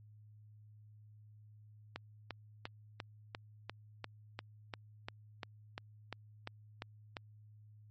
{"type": "click train", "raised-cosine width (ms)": 0.3, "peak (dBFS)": -25, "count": 16, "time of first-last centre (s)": [1.96, 7.168], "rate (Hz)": 2.88, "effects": ["added 106 Hz sine -56 dBFS peak until 7.9 s", "MP3 32 kbps"]}